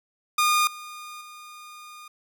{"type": "tone with level steps", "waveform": "sawtooth", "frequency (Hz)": 1219, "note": "D#6", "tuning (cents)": -36, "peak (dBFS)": [-15, -34, -38], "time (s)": [0.38, 2.08], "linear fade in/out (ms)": 5, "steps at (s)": [0.67, 1.21], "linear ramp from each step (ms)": 2, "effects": []}